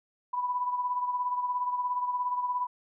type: beating tone pair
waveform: sine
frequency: 987.8 / 1004.8 Hz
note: B5 / B5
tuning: 0 / +30 cents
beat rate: 17 Hz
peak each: -28 / -36 dBFS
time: 0.33-2.67 s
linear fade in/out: 10 ms
effects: none